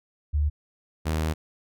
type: tone pair in turn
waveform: sine / sawtooth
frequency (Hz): 74 / 78.7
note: D2 / D#2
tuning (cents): +14 / +20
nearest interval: minor second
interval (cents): 106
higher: second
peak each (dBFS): -20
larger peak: neither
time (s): 0.33-0.5 / 1.05-1.34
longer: second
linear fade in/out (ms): 20
effects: none